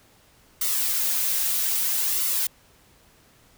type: noise with flanger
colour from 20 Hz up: blue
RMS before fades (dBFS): -24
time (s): 0.61-2.47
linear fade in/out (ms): 5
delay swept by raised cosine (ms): 1.2 to 4.1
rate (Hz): 0.62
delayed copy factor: -0.5
effects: pink hiss -57 dBFS RMS until 3.57 s